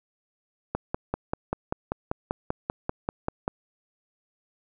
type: click train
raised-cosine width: 1 ms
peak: -12 dBFS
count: 15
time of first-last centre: 0.75-3.479 s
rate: 5.13 Hz
effects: none